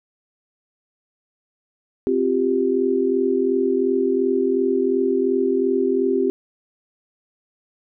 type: chord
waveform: sine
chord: C suspended fourth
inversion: none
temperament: equal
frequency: 261.6 / 349.2 / 392 Hz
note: C4 / F4 / G4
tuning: 0 / 0 / 0 cents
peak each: -22 / -23 / -19 dBFS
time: 2.07-6.3 s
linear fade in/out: 0 ms
effects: none